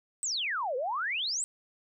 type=exponential two-way sweep; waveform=sine; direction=down then up; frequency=8372 to 477.9 to 8372 Hz; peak=-29 dBFS; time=0.23-1.44 s; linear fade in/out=0 ms; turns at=0.76 s; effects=none